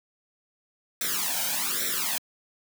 white noise with flanger, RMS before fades -28 dBFS, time 1.01-2.18 s, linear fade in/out 2 ms, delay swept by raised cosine 0.52 to 1.32 ms, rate 1.2 Hz, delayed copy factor +0.9, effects high-pass 200 Hz 12 dB/octave

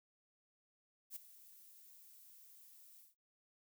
violet noise with ADSR envelope, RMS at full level -45 dBFS, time 1.1-3.15 s, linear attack 62 ms, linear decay 6 ms, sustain -16 dB, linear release 150 ms, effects noise-tail reverb RT60 0.2 s tail -21 dB re dry

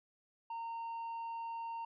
triangle tone with tanh clipping, 920 Hz, A#5, 23 cents flat, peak -40 dBFS, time 0.5-1.85 s, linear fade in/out 5 ms, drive 8 dB, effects none

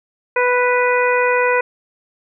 harmonic tone, 493.9 Hz, B4, in tune, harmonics 1 / 2 / 3 / 4 / 5, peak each -16 / -19 / -21 / -22 / -23 dBFS, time 0.36-1.61 s, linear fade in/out 5 ms, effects none

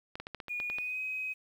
clicks, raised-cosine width 0.3 ms, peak -24 dBFS, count 9, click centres 0.155 / 0.2 / 0.269 / 0.347 / 0.402 / 0.483 / 0.601 / 0.7 / 0.785 s
sine tone with pitch glide, 2445 to 2527 Hz, D#7 to D#7, -31 to +26 cents, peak -33 dBFS, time 0.49-1.34 s, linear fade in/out 20 ms, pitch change +57 cents, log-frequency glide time 0.67-1.01 s
effects 10-bit

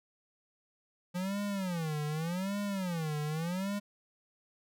square tone with vibrato, 174.61 Hz, F3, in tune, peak -33 dBFS, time 1.14-3.8 s, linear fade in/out 20 ms, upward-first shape sine, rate 0.85 Hz, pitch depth 270 cents each way, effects none

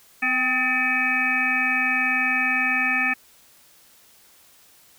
harmonic tone with a mistuned harmonic, 254.2 Hz, C4, 50 cents flat, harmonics 1 / 3 / 5 / 7 / 9 / 10, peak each -31 / -31 / -31 / -23 / -25 / -25 dBFS, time 0.22-3.14 s, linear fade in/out 10 ms, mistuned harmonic 3, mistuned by +39 cents, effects white hiss -54 dBFS RMS until 4.98 s

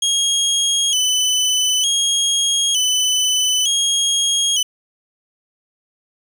25% pulse tone with vibrato, 3136 Hz, G7, in tune, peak -11 dBFS, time 0.02-4.63 s, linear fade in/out 5 ms, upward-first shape square, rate 0.55 Hz, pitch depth 72 cents each way, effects none

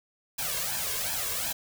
white noise with flanger, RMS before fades -31 dBFS, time 0.38-1.53 s, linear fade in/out 10 ms, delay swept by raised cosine 1.2 to 1.87 ms, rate 2.7 Hz, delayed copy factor +0.8, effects none

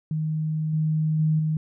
sine tone with level steps, 156 Hz, D#3, 5 cents sharp, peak -23 / -20 / -18 / -21 dBFS, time 0.11-1.57 s, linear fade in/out 2 ms, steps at 0.73 / 1.19 / 1.39 s, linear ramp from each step 5 ms, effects none

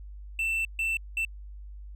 triangle tone bursts at uneven times, 2673 Hz, E7, 23 cents sharp, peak -24 dBFS, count 3, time 0.39-0.65 / 0.79-0.97 / 1.17-1.25 s, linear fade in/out 2 ms, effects added 50 Hz sine -40 dBFS peak until 1.95 s

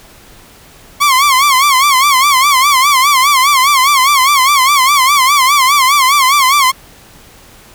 sawtooth tone with vibrato, 1095 Hz, C#6, 22 cents flat, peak -3 dBFS, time 1-6.72 s, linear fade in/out 20 ms, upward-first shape sine, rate 4.9 Hz, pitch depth 130 cents each way, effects pink hiss -40 dBFS RMS until 7.74 s

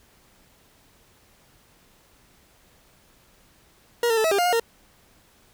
40% pulse tone with pitch steps, 474.7 / 452.8 / 438.8 / 647 / 399.4 / 705 / 714 / 461.1 Hz, A#4 / A4 / A4 / E5 / G4 / F5 / F5 / A#4, +31 / +50 / -5 / -32 / +32 / +16 / +38 / -19 cents, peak -18 dBFS, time 4.03-4.598 s, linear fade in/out 2 ms, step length 71 ms, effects pink hiss -58 dBFS RMS until 5.53 s

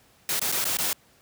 white noise with dropouts, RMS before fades -26 dBFS, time 0.29-0.93 s, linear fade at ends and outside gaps 2 ms, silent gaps 0.395-0.415 / 0.518-0.523 / 0.643-0.652 / 0.771-0.786 s, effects pink hiss -59 dBFS RMS until 1.21 s + high-pass 80 Hz 12 dB/octave

